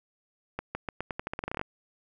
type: accelerating click train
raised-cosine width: 0.5 ms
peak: -17 dBFS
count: 16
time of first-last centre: 0.59-1.614 s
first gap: 160 ms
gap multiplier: 0.86
effects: none